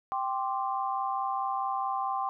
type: chord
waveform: sine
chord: G suspended fourth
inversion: none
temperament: equal with one note detuned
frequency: 784 / 1050.1 / 1174.7 Hz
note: G5 / C6 / D6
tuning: 0 / +6 / 0 cents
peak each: -31 / -32 / -36 dBFS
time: 0.12-2.29 s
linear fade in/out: 0 ms
effects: none